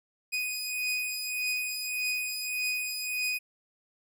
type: beating tone pair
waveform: sawtooth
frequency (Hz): 2489 / 2490.7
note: D#7 / D#7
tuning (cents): 0 / +1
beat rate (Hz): 1.7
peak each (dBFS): -32 / -28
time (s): 0.32-3.39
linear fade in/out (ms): 20
effects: none

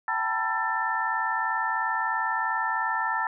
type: tone cluster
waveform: sine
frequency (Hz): 769 / 892 / 972 / 1339 / 1776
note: G5 / A5 / B5 / E6 / A6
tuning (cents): -33 / +23 / -28 / +27 / +16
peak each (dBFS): -36 / -29 / -32 / -31 / -29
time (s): 0.08-3.27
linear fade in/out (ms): 2
effects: none

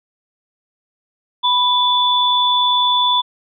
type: tone pair together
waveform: sine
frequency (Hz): 987.8 / 3470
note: B5 / A7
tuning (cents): 0 / -25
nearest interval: octave + minor seventh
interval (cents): 2175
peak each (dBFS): -15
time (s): 1.43-3.22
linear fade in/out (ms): 20
effects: none

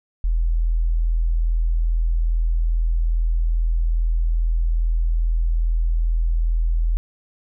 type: tone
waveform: sine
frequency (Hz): 41.2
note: E1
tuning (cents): 0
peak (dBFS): -16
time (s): 0.24-6.97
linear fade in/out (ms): 0
effects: none

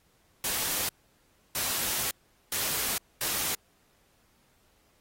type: noise bursts at uneven times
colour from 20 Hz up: white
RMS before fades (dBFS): -30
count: 4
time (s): 0.44-0.89 / 1.55-2.11 / 2.52-2.98 / 3.21-3.55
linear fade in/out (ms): 2
effects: pink hiss -67 dBFS RMS until 5 s + AAC 48 kbps

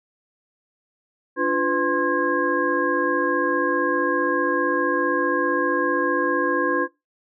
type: tone cluster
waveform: sine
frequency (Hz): 291.2 / 346.5 / 504 / 1057 / 1639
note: D4 / F4 / B4 / C6 / G#6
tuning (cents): -15 / -14 / +35 / +17 / -23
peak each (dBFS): -25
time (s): 1.36-6.88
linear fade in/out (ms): 50
effects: noise-tail reverb RT60 0.2 s tail -18 dB re dry

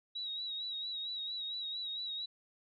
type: tone with vibrato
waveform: sine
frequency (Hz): 3846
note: B7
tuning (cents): -47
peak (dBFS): -37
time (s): 0.15-2.26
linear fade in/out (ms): 10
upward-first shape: sine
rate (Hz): 4.4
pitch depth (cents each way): 50
effects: none

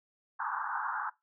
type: band-pass noise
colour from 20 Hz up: pink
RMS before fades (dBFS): -35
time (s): 0.39-1.1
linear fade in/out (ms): 10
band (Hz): 820 to 1600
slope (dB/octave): 96
effects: noise-tail reverb RT60 0.2 s tail -21 dB re dry

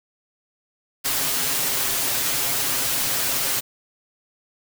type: noise with comb filter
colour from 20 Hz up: white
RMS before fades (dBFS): -23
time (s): 1.04-3.61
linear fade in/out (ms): 20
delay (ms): 7.4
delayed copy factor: +0.6
effects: none

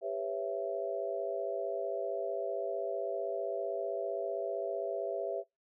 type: chord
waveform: sine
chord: C# half-diminished seventh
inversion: second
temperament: just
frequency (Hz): 399.1 / 498.9 / 554.4 / 665.2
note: G4 / B4 / C#5 / E5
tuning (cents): +31 / +17 / 0 / +16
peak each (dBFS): -39 / -40 / -39 / -36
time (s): 0.01-5.44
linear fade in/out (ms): 50
effects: noise-tail reverb RT60 0.2 s tail -24 dB re dry

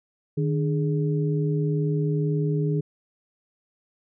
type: tone cluster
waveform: sine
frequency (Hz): 152.9 / 294.6 / 416.6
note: D#3 / D4 / G#4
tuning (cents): -30 / +6 / +5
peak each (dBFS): -22 / -31 / -29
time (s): 0.37-2.81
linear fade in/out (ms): 10
effects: none

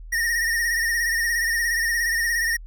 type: tone with vibrato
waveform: square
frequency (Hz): 1854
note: A#6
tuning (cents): -10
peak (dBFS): -21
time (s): 0.12-2.57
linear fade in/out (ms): 10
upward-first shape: sine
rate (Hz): 17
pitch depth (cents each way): 57
effects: added 40 Hz sine -36 dBFS peak until 2.66 s

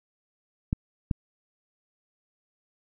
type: clicks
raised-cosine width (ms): 5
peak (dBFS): -12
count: 2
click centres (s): 0.729 / 1.112
effects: none

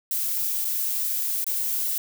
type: noise with dropouts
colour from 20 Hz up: violet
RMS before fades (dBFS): -26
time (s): 0.11-1.98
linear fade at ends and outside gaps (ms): 2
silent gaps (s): 0.647-0.651 / 1.443-1.466
effects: none

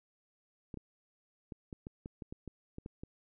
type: clicks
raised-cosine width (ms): 3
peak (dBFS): -30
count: 12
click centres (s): 0.742 / 0.773 / 1.522 / 1.728 / 1.869 / 2.059 / 2.222 / 2.325 / 2.477 / 2.784 / 2.861 / 3.035
effects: none

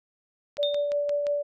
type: click train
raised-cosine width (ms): 0.2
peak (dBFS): -22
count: 5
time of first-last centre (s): 0.57-1.268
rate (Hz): 5.73
type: tone with tremolo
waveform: sine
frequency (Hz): 580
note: D5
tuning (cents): -22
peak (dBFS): -22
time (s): 0.58-1.43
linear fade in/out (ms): 20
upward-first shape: triangle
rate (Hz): 5.8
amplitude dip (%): 35
type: tone with exponential decay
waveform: sine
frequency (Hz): 3642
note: A#7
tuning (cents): -41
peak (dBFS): -24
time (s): 0.63-0.93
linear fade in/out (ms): 0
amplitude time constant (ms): 65
effects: none

